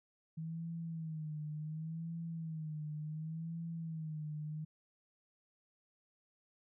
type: tone with vibrato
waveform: sine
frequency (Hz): 158.8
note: D#3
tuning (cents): +36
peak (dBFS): -39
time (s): 0.37-4.65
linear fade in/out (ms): 10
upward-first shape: sine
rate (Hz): 0.69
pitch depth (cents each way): 83
effects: none